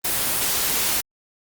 white noise, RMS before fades -22 dBFS, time 0.04-1.01 s, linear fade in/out 10 ms, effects Opus 32 kbps

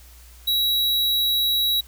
square tone, 3878 Hz, B7, 32 cents flat, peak -19 dBFS, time 0.47-1.81 s, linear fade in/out 10 ms, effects added 60 Hz sine -45 dBFS peak until 1.87 s + white hiss -51 dBFS RMS until 1.87 s

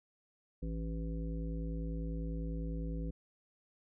harmonic tone, 55 Hz, A1, in tune, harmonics 1 / 3 / 5 / 7 / 9, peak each -37 / -41 / -45 / -53 / -50 dBFS, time 0.62-3.11 s, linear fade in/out 10 ms, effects none

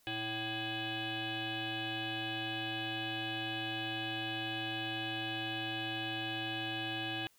sine tone with frequency modulation, 1652 Hz, G#6, 10 cents flat, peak -35 dBFS, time 0.07-7.27 s, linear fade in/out 0 ms, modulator 442 Hz, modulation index 4, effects white hiss -68 dBFS RMS until 7.38 s

